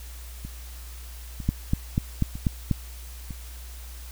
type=two click trains; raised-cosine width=5 ms; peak=-9 / -23 dBFS; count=6 / 4; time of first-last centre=1.49-2.712 / 0.45-3.307 s; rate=4.09 / 1.05 Hz; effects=added 60 Hz sine -38 dBFS peak until 4.11 s + white hiss -47 dBFS RMS until 4.11 s